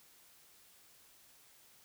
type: silence
effects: white hiss -63 dBFS RMS until 1.84 s